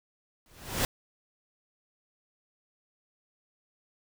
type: noise with exponential growth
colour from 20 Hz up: pink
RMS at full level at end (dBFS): -24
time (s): 0.46-0.85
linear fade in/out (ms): 1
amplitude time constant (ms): 84
effects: none